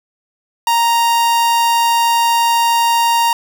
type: tone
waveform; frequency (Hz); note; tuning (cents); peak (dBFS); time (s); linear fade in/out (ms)
45% pulse; 932.3; A#5; 0; -11; 0.67-3.33; 2
effects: none